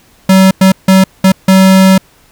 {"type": "tone bursts at uneven times", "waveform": "square", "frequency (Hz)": 190, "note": "F#3", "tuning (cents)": 46, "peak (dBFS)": -3, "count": 5, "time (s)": [[0.29, 0.51], [0.61, 0.72], [0.88, 1.04], [1.24, 1.32], [1.48, 1.98]], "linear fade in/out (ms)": 5, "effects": ["pink hiss -46 dBFS RMS until 2.31 s"]}